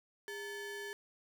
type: ring-modulated tone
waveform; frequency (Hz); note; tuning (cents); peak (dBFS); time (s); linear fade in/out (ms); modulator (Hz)
square; 663; E5; +10; -39; 0.28-0.93; 0; 1070
effects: none